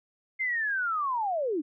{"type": "linear sweep", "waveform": "sine", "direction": "down", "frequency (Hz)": [2115, 272.8], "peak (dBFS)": -26, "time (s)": [0.39, 1.62], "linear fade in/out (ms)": 20, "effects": []}